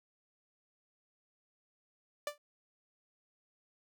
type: tone with exponential decay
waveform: sawtooth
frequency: 588 Hz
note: D5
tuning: 2 cents sharp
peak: -28 dBFS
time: 2.27-2.38 s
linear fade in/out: 2 ms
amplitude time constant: 22 ms
effects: none